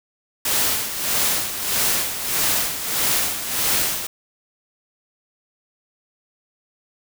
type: noise with tremolo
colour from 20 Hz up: white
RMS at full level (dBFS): -19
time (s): 0.45-4.07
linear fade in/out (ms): 5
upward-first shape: sine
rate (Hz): 1.6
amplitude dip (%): 65
effects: none